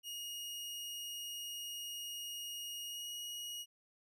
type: tone with pitch glide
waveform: sawtooth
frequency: 2870 to 2893 Hz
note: F7 to F#7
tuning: +47 to -40 cents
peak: -39 dBFS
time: 0.03-3.66 s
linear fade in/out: 50 ms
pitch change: +13 cents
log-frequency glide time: 2.88-3.09 s
effects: none